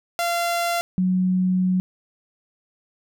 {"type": "tone pair in turn", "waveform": ["sawtooth", "sine"], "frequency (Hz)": [688, 184.29], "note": ["F5", "F#3"], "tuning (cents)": [-26, -7], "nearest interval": "octave + major seventh", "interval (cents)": 2281, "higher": "first", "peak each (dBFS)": -17, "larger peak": "neither", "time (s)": [[0.19, 0.81], [0.98, 1.8]], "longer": "second", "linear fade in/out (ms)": 0, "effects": []}